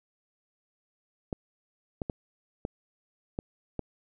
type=clicks; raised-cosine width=2 ms; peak=-18 dBFS; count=6; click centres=1.328 / 2.018 / 2.098 / 2.651 / 3.389 / 3.793 s; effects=none